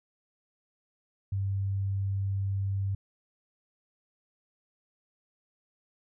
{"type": "tone", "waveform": "sine", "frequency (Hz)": 98, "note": "G2", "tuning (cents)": 0, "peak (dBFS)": -27, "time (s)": [1.32, 2.95], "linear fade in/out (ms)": 5, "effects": []}